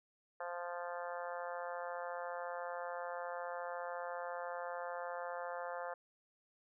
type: harmonic tone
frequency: 174.61 Hz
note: F3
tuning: in tune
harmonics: 3 / 4 / 5 / 6 / 7 / 8 / 9 / 10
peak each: -44 / -46 / -48 / -50 / -51 / -52 / -53 / -54 dBFS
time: 0.4-5.94 s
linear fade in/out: 5 ms
effects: none